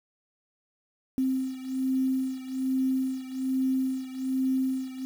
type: beating tone pair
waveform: sine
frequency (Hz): 261.6 / 262.8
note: C4 / C4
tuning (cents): 0 / +8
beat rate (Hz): 1.2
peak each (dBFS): -27 / -30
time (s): 1.18-5.05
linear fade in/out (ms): 0
effects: 8-bit